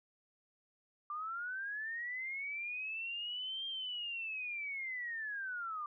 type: linear two-way sweep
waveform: sine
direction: up then down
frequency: 1174.7 to 3200 to 1174.7 Hz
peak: -38 dBFS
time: 1.1-5.86 s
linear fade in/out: 2 ms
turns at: 3.66 s
effects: none